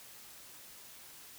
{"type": "silence", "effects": ["white hiss -53 dBFS RMS until 1.38 s"]}